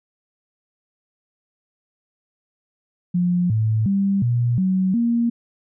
sine tone with pitch steps, 177.3 / 109.8 / 197.1 / 120.1 / 187.6 / 234.6 Hz, F3 / A2 / G3 / B2 / F#3 / A#3, +26 / -3 / +10 / -48 / +24 / +11 cents, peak -16 dBFS, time 3.14-5.3 s, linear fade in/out 10 ms, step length 360 ms, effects none

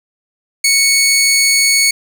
15% pulse tone, 2217 Hz, C#7, in tune, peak -3 dBFS, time 0.64-1.91 s, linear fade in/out 5 ms, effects none

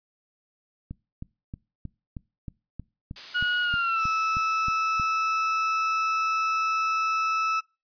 click train, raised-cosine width 5 ms, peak -23 dBFS, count 14, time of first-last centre 0.91-4.998 s, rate 3.18 Hz
blue noise with exponential decay, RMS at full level -33 dBFS, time 3.16-7.21 s, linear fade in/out 2 ms, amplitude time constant 880 ms
35% pulse tone with pitch glide, 1452 to 1308.6 Hz, F#6 to E6, -33 to -13 cents, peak -21 dBFS, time 3.34-7.61 s, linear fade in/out 20 ms, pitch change -180 cents, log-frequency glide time 3.62-4.05 s
effects noise-tail reverb RT60 0.3 s tail -24 dB re dry + resampled to 11025 Hz

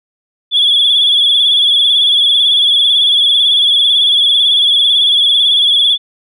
sine tone with vibrato, 3389 Hz, G#7, 34 cents sharp, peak -6 dBFS, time 0.51-5.98 s, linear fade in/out 50 ms, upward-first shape sine, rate 18 Hz, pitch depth 59 cents each way, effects tanh soft clip ceiling -2 dBFS

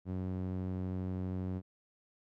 sawtooth tone with band-pass filter, 92.5 Hz, F#2, in tune, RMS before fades -37 dBFS, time 0.05-1.62 s, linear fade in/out 50 ms, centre 190 Hz, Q 0.89, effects none

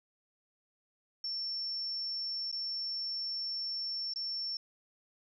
sine tone with dropouts, 5420 Hz, E8, 47 cents sharp, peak -34 dBFS, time 1.24-4.57 s, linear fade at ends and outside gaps 2 ms, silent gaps 2.515-2.526 / 4.137-4.159 s, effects none

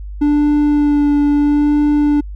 triangle tone with vibrato, 292.4 Hz, D4, 7 cents flat, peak -8 dBFS, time 0.21-2.21 s, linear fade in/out 10 ms, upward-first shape sine, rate 0.76 Hz, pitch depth 15 cents each way, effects added 50 Hz sine -25 dBFS peak until 2.35 s

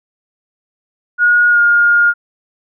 sine tone with pitch glide, 1443 to 1419 Hz, F#6 to F6, -44 to +27 cents, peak -7 dBFS, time 1.18-2.14 s, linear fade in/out 50 ms, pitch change -29 cents, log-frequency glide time 1.5-1.59 s, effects none

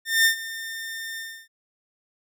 sawtooth tone with ADSR envelope, 1808 Hz, A6, 47 cents sharp, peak -11 dBFS, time 0.05-1.48 s, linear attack 200 ms, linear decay 100 ms, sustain -17 dB, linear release 300 ms, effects none

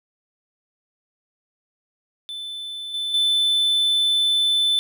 triangle tone with level steps, 3520 Hz, A7, in tune, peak -28 / -22 / -15 dBFS, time 2.29-4.79 s, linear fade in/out 0 ms, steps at 2.94 / 3.14 s, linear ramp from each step 2 ms, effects none

